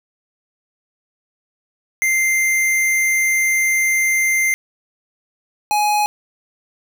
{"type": "tone pair in turn", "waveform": "square", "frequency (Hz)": [2090, 836.9], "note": ["C7", "G#5"], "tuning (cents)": [-2, 13], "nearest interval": "octave + major third", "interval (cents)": 1585, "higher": "first", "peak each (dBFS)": -15, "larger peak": "neither", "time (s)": [[2.02, 4.54], [5.71, 6.06]], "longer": "first", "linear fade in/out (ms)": 0, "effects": []}